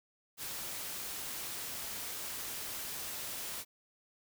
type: noise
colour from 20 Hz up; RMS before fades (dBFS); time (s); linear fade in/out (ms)
white; -41; 0.37-3.65; 50
effects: none